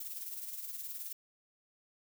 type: noise with tremolo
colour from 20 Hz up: violet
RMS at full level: -40 dBFS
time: 0-1.13 s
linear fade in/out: 5 ms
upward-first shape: triangle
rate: 19 Hz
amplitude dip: 60%
effects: none